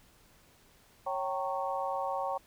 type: harmonic tone with a mistuned harmonic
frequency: 183.9 Hz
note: F#3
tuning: 10 cents flat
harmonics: 3 / 4 / 5 / 6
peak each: -36 / -35 / -37 / -38 dBFS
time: 1.06-2.38 s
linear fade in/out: 10 ms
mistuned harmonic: 4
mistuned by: +84 cents
effects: pink hiss -62 dBFS RMS until 2.46 s